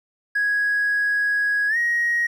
triangle tone with pitch glide, 1661.2 to 1886.3 Hz, G#6 to A#6, 0 to +20 cents, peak -15 dBFS, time 0.35-2.27 s, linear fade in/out 10 ms, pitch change +220 cents, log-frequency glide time 1.68-1.77 s, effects tanh soft clip ceiling -15 dBFS

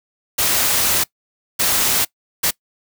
white noise bursts at uneven times, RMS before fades -17 dBFS, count 3, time 0.38-1.04 / 1.59-2.05 / 2.43-2.51 s, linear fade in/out 10 ms, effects noise-tail reverb RT60 0.1 s tail -22 dB re dry

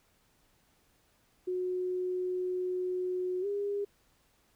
sine tone with pitch glide, 365.1 to 405.1 Hz, F#4 to G#4, -23 to -43 cents, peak -30 dBFS, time 1.47-3.85 s, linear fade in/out 10 ms, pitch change +180 cents, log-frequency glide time 3.41-3.46 s, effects pink hiss -69 dBFS RMS until 4.55 s

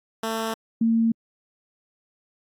10% pulse / sine tone pair in turn, 223.7 / 227.5 Hz, A3 / A#3, +29 / -42 cents, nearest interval unison, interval 29 cents, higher second, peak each -17 dBFS, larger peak neither, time 0.23-0.54 / 0.81-1.12 s, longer neither, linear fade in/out 5 ms, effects AAC 64 kbps

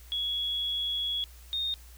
sine tone pair in turn, 3352 / 3686 Hz, G#7 / A#7, +15 / -20 cents, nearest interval major second, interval 165 cents, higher second, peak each -28 dBFS, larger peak neither, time 0.12-1.24 / 1.53-1.74 s, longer first, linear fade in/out 0 ms, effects added 60 Hz sine -48 dBFS peak until 1.97 s + white hiss -56 dBFS RMS until 1.97 s

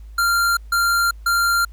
square tone bursts, 1388 Hz, F6, 11 cents flat, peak -16 dBFS, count 3, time 0.18-1.65 s, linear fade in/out 5 ms, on 390 ms, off 150 ms, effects added 53 Hz sine -35 dBFS peak until 1.72 s + pink hiss -60 dBFS RMS until 1.72 s

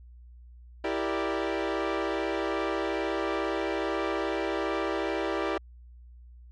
sawtooth chord, E half-diminished seventh, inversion none, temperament equal, 329.6 / 392 / 466.2 / 587.3 Hz, E4 / G4 / Bb4 / D5, 0 / 0 / 0 / 0 cents, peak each -28 / -28 / -32 / -30 dBFS, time 0.84-5.58 s, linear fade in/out 5 ms, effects added 60 Hz sine -47 dBFS peak until 6.51 s + low-pass 3000 Hz 12 dB/octave

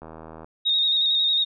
click train, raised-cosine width 1 ms, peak -26 dBFS, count 35, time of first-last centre 0.02-0.445 s, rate 80 Hz
sine tone with vibrato, 3729 Hz, A#7, in tune, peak -18 dBFS, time 0.65-1.45 s, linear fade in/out 20 ms, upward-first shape square, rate 11 Hz, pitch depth 26 cents each way
effects none

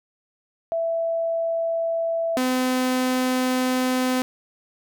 sine / sawtooth tone pair in turn, 663 / 255.2 Hz, E5 / C4, +10 / -43 cents, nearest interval octave + perfect fourth, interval 1653 cents, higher first, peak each -21 / -16 dBFS, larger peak second, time 0.72-2.37 / 2.37-4.22 s, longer second, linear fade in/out 0 ms, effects none

